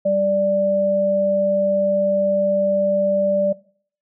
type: tone pair together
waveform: sine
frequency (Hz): 196.45 / 587.3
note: G3 / D5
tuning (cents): +4 / 0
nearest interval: octave + perfect fifth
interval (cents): 1896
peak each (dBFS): -25 / -15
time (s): 0.05-3.53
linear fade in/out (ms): 10
effects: noise-tail reverb RT60 0.5 s tail -20 dB re dry